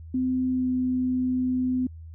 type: tone with pitch glide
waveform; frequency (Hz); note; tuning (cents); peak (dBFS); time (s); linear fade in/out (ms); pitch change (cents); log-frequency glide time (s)
sine; 256.4 to 254.2; C4 to C4; -35 to -50; -22; 0.14-1.87; 5; -15; 0.51-0.68
effects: added 81 Hz sine -39 dBFS peak until 2.14 s